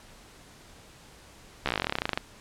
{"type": "slowing click train", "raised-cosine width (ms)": 0.3, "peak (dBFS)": -10, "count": 21, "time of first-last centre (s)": [1.66, 2.175], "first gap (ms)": 14, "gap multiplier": 1.06, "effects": ["pink hiss -52 dBFS RMS until 2.4 s", "low-pass 10000 Hz 12 dB/octave"]}